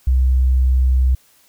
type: tone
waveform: sine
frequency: 64.3 Hz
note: C2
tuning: 30 cents flat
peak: -11 dBFS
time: 0.07-1.15 s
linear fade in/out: 5 ms
effects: white hiss -54 dBFS RMS until 1.48 s